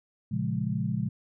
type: chord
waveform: sine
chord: Bb minor seventh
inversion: none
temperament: equal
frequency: 116.54 / 138.59 / 174.61 / 207.7 Hz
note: Bb2 / Db3 / F3 / Ab3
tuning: 0 / 0 / 0 / 0 cents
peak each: -32 dBFS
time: 0.31-1.09 s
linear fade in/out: 10 ms
effects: none